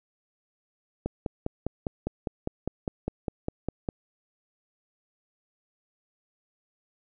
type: click train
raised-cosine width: 2 ms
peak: -15 dBFS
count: 15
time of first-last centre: 1.06-3.888 s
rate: 4.95 Hz
effects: none